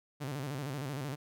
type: tone with vibrato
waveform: sawtooth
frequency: 138.59 Hz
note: C#3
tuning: in tune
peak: -32 dBFS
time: 0.2-1.16 s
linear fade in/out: 20 ms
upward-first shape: square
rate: 13 Hz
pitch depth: 110 cents each way
effects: none